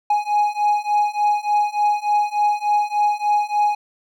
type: beating tone pair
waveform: triangle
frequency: 830.6 / 834 Hz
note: G#5 / G#5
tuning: 0 / +7 cents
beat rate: 3.4 Hz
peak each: -18 / -17 dBFS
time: 0.1-3.75 s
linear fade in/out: 5 ms
effects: none